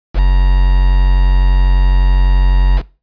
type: tone with quantisation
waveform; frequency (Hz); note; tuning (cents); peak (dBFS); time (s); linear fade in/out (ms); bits
triangle; 45.92; F#1; -12; -4; 0.14-2.82; 50; 4
effects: noise-tail reverb RT60 0.3 s tail -20 dB re dry + resampled to 11025 Hz